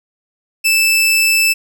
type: tone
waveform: sawtooth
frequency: 2637 Hz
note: E7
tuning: in tune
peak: -7 dBFS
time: 0.64-1.54 s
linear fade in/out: 20 ms
effects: none